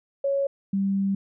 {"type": "tone pair in turn", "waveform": "sine", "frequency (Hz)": [554.4, 196.01], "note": ["C#5", "G3"], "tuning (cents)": [0, 0], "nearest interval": "octave + tritone", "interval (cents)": 1800, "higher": "first", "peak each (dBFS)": -21, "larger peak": "neither", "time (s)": [[0.24, 0.47], [0.73, 1.15]], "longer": "second", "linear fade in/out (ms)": 5, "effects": []}